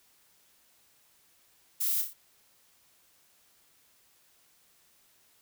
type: noise with echo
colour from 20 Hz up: violet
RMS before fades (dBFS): -30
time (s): 1.8-2.02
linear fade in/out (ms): 10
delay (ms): 29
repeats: 4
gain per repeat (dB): -5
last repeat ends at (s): 2.136
effects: white hiss -65 dBFS RMS until 5.41 s

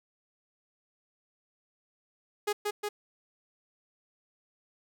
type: tone with echo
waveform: sawtooth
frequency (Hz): 415.3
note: G#4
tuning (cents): 0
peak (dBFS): -23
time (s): 2.47-2.53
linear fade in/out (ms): 10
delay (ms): 180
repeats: 2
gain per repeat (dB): -2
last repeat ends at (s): 2.89
effects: none

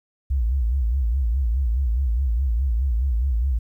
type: tone with vibrato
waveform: sine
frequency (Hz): 61.74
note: B1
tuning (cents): 0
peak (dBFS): -18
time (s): 0.3-3.59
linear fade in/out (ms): 10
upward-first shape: sine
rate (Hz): 4.8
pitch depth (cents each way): 200
effects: 10-bit

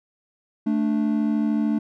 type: tone pair together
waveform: triangle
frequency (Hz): 219.6 / 293.1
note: A3 / D4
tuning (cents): -3 / -3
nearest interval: perfect fourth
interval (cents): 500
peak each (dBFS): -19 / -22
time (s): 0.66-1.79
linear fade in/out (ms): 10
effects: none

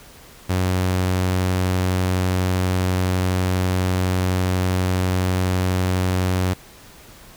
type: tone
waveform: sawtooth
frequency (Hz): 92.1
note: F#2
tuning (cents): -7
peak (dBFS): -14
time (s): 0.49-6.54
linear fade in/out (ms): 10
effects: pink hiss -45 dBFS RMS until 7.36 s

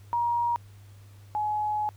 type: tone pair in turn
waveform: sine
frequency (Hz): 948 / 844.6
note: A#5 / G#5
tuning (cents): +29 / +29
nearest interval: major second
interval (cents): 200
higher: first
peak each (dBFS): -23 / -25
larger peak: first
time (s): 0.13-0.56 / 1.35-1.89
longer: second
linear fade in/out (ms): 0
effects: added 100 Hz sine -47 dBFS peak until 1.96 s + pink hiss -60 dBFS RMS until 1.96 s

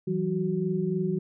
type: tone cluster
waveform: sine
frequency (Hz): 164.9 / 188.3 / 372.1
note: E3 / F#3 / F#4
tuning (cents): +1 / +31 / +10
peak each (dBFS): -29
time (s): 0.07-1.19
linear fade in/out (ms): 10
effects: none

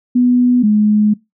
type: tone pair in turn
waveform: sine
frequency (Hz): 246.9 / 210.9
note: B3 / G#3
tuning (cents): 0 / +27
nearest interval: minor third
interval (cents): 273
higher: first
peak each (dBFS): -8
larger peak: neither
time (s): 0.15-0.63 / 0.63-1.14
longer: second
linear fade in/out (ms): 10
effects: noise-tail reverb RT60 0.2 s tail -22 dB re dry

